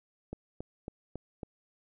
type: click train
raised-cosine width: 2 ms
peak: -25 dBFS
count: 5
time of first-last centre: 0.33-1.432 s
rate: 3.63 Hz
effects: none